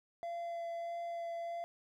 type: tone with vibrato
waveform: triangle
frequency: 681 Hz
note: F5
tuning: 44 cents flat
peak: -36 dBFS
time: 0.23-1.64 s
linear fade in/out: 0 ms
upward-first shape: sine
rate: 1.6 Hz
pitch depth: 10 cents each way
effects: none